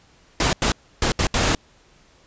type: noise bursts at uneven times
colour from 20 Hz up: pink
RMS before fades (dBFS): -19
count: 5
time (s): 0.4-0.53 / 0.62-0.72 / 1.02-1.12 / 1.19-1.27 / 1.34-1.55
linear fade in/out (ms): 2
effects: pink hiss -55 dBFS RMS until 2.26 s + resampled to 16000 Hz